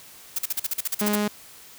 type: noise bursts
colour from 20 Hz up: blue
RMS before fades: -25 dBFS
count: 12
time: 0.36-1.157 s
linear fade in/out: 5 ms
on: 27 ms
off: 43 ms
type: tone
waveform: sawtooth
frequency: 208.2 Hz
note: G#3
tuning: 5 cents sharp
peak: -18 dBFS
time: 1.01-1.28 s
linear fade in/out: 5 ms
effects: white hiss -47 dBFS RMS until 1.78 s